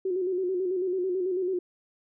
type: tone with vibrato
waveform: sine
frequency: 368.5 Hz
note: F#4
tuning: 7 cents flat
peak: -25 dBFS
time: 0.05-1.59 s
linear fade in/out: 5 ms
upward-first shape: square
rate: 9.1 Hz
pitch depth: 54 cents each way
effects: none